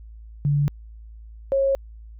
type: tone pair in turn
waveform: sine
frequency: 144.3 / 544.8 Hz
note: D3 / C#5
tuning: -30 / -30 cents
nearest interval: octave + major seventh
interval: 2300 cents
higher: second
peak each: -17 dBFS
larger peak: neither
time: 0.45-0.68 / 1.52-1.75 s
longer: neither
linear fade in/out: 0 ms
effects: added 55 Hz sine -39 dBFS peak until 2.19 s